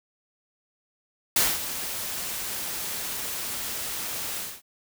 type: noise with ADSR envelope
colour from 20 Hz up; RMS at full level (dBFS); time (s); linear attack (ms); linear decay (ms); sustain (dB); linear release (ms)
white; -20; 1.36-4.62; 4; 220; -12; 230
effects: none